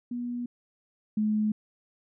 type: tone pair in turn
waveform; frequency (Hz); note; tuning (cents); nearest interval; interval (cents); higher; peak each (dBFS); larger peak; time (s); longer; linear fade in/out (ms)
sine; 242.4 / 213.5; B3 / G#3; -32 / +48; major second; 220; first; -30 / -23; second; 0.11-0.46 / 1.17-1.52; neither; 5
effects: none